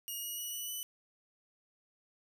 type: tone with pitch steps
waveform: 5% pulse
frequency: 2872 / 2900 / 2929 / 2958 / 2987 Hz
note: F7 / F#7 / F#7 / F#7 / F#7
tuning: +48 / -35 / -18 / -1 / +16 cents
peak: -30 dBFS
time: 0.08-0.83 s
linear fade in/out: 0 ms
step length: 150 ms
effects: none